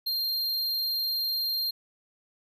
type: tone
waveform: square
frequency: 4192 Hz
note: C8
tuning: 2 cents sharp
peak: -27 dBFS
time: 0.06-1.71 s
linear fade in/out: 10 ms
effects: none